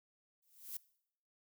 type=noise with exponential growth; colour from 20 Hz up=violet; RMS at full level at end=-40 dBFS; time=0.42-0.77 s; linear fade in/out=5 ms; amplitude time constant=76 ms; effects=noise-tail reverb RT60 0.7 s tail -21 dB re dry